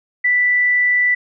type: tone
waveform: sine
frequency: 1975.5 Hz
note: B6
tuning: in tune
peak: -12 dBFS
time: 0.24-1.15 s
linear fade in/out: 10 ms
effects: none